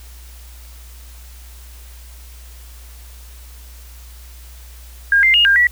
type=tone with pitch steps; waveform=sine; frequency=1617 / 2091 / 2853 / 1601 / 1943 Hz; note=G#6 / C7 / F7 / G6 / B6; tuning=-47 / -2 / +36 / +36 / -29 cents; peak=-9 dBFS; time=5.12-5.67 s; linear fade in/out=2 ms; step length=110 ms; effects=added 60 Hz sine -36 dBFS peak until 5.71 s + white hiss -45 dBFS RMS until 5.71 s